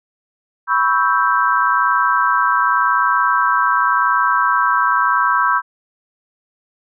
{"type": "chord", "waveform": "sine", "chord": "C# half-diminished seventh", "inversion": "third", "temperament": "equal with one note detuned", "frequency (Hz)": [987.8, 1108.7, 1310.2, 1568], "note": ["B5", "C#6", "E6", "G6"], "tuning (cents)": [0, 0, -11, 0], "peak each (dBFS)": -18, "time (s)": [0.67, 5.62], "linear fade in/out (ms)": 50, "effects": []}